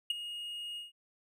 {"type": "tone with ADSR envelope", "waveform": "triangle", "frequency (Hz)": 2865, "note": "F7", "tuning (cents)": 44, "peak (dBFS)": -24, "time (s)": [0.1, 0.92], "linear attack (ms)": 4, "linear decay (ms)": 17, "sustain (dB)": -13, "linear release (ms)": 150, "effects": []}